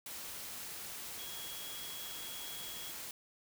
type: tone in noise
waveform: sine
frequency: 3322 Hz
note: G#7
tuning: in tune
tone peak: -48 dBFS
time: 1.19-2.91 s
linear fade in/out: 2 ms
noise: white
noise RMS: -45 dBFS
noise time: 0.06-3.11 s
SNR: -6 dB
effects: none